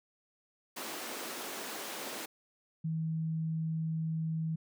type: high-pass noise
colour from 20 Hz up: pink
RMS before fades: -41 dBFS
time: 0.76-2.26 s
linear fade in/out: 10 ms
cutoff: 250 Hz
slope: 24 dB/octave
type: tone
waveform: sine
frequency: 160.6 Hz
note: E3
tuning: 45 cents flat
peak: -31 dBFS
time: 2.84-4.56 s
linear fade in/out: 10 ms
effects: none